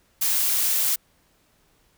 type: noise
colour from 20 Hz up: blue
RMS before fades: -22 dBFS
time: 0.21-0.96 s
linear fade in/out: 10 ms
effects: pink hiss -63 dBFS RMS until 1.97 s